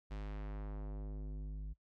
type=tone with low-pass filter sweep; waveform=square; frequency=51.2 Hz; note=G#1; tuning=24 cents flat; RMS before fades=-43 dBFS; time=0.1-1.74 s; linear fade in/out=20 ms; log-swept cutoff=4600 to 130 Hz; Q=0.74; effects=noise-tail reverb RT60 0.1 s tail -22 dB re dry